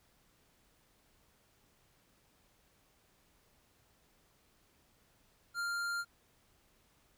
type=tone with tanh clipping; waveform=sine; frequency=1396 Hz; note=F6; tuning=1 cent flat; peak=-36 dBFS; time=5.54-6.05 s; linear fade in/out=50 ms; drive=16 dB; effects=pink hiss -70 dBFS RMS until 7.17 s